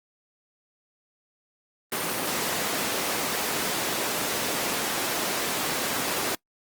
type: high-pass noise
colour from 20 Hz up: pink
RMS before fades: -28 dBFS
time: 1.92-6.35 s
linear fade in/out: 2 ms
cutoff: 260 Hz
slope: 12 dB/octave
effects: noise-tail reverb RT60 0.1 s tail -24 dB re dry + Opus 32 kbps